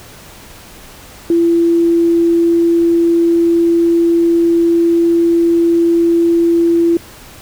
sine tone, 337.6 Hz, E4, 41 cents sharp, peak -8 dBFS, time 1.3-6.97 s, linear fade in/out 2 ms, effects pink hiss -37 dBFS RMS until 7.41 s

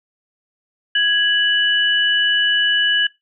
sine tone pair together, 1661.2 / 2960 Hz, G#6 / F#7, 0 / 0 cents, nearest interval minor seventh, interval 1000 cents, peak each -16 dBFS, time 0.95-3.07 s, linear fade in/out 5 ms, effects noise-tail reverb RT60 0.2 s tail -21 dB re dry

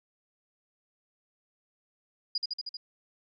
sine tone with echo, 4890 Hz, D#8, 31 cents flat, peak -26 dBFS, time 2.35-2.38 s, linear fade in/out 5 ms, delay 78 ms, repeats 5, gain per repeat -2 dB, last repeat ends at 2.77 s, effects none

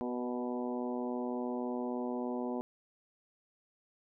harmonic tone with a mistuned harmonic, 123.47 Hz, B2, in tune, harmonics 2 / 3 / 4 / 5 / 6 / 7 / 8, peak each -36 / -40 / -42 / -44 / -46 / -47 / -48 dBFS, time 0.01-2.61 s, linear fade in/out 0 ms, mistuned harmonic 4, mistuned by -22 cents, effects none

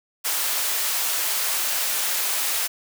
white high-pass noise, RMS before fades -24 dBFS, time 0.24-2.68 s, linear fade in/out 20 ms, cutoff 600 Hz, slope 12 dB/octave, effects none

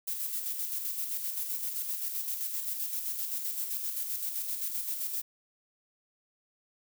violet noise with tremolo, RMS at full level -33 dBFS, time 0.07-5.22 s, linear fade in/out 10 ms, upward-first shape square, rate 7.7 Hz, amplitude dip 40%, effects none

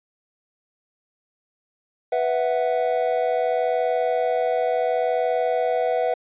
triangle chord, B suspended fourth, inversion none, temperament equal, 493.9 / 659.3 / 740 Hz, B4 / E5 / F#5, 0 / 0 / 0 cents, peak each -21 / -22 / -23 dBFS, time 2.12-6.14 s, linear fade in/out 5 ms, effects resampled to 8000 Hz

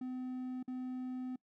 triangle tone with dropouts, 254.5 Hz, C4, 48 cents flat, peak -36 dBFS, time 0.01-1.36 s, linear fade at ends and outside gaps 5 ms, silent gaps 0.629-0.678 s, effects noise-tail reverb RT60 0.1 s tail -25 dB re dry

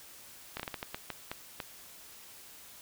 slowing click train, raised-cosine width 0.3 ms, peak -20 dBFS, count 10, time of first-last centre 0.57-1.602 s, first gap 26 ms, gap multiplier 1.35, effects white hiss -52 dBFS RMS until 2.81 s

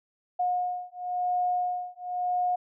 sine beating tone pair, 720 / 720.96 Hz, F#5 / F#5, -47 / -45 cents, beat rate 0.96 Hz, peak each -29 dBFS, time 0.39-2.56 s, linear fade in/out 10 ms, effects none

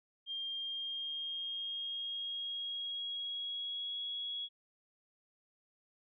sine tone with pitch glide, 3203 to 3337 Hz, G7 to G#7, +37 to +8 cents, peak -37 dBFS, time 0.26-4.49 s, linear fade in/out 50 ms, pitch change +71 cents, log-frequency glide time 0.52-4 s, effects none

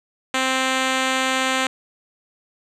5% pulse tone with low-pass filter, 261.6 Hz, C4, in tune, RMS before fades -21 dBFS, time 0.34-1.67 s, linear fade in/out 2 ms, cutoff 7200 Hz, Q 1, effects none

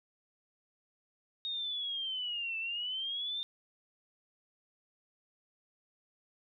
sine linear two-way sweep, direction down then up, 3729 to 2637 to 3627 Hz, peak -34 dBFS, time 1.45-3.43 s, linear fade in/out 0 ms, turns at 2.58 s, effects none

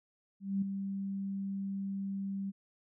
sine tone with ADSR envelope, 196 Hz, G3, in tune, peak -27 dBFS, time 0.4-2.52 s, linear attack 220 ms, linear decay 5 ms, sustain -7 dB, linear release 30 ms, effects none

